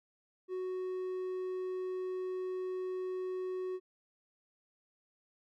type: tone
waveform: triangle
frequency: 370 Hz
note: F#4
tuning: in tune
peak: -33 dBFS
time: 0.48-3.8 s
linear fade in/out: 50 ms
effects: none